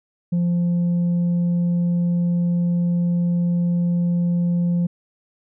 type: tone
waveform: sine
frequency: 173.9 Hz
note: F3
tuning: 7 cents flat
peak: -14 dBFS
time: 0.32-4.87 s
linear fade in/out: 10 ms
effects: tanh soft clip ceiling -16 dBFS